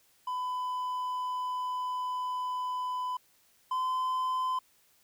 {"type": "tone pair in turn", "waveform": "triangle", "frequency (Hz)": [1003, 1023.5], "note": ["B5", "C6"], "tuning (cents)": [26, -38], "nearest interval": "unison", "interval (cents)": 36, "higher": "second", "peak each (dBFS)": [-29, -26], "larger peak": "second", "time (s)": [[0.27, 3.17], [3.71, 4.59]], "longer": "first", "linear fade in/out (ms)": 5, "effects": ["white hiss -66 dBFS RMS until 5.03 s"]}